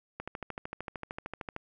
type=click train; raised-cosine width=0.5 ms; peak=-22 dBFS; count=19; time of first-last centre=0.2-1.564 s; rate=13.2 Hz; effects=none